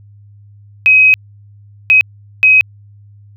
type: tone bursts at uneven times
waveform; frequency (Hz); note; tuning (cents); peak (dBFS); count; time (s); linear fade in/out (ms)
sine; 2533; D#7; +30; -4; 3; 0.86-1.14 / 1.9-2.01 / 2.43-2.61; 0
effects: added 102 Hz sine -38 dBFS peak until 3.36 s